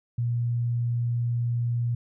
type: tone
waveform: sine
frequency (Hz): 119.2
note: A#2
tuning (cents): +39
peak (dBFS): -23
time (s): 0.18-1.95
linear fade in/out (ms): 5
effects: none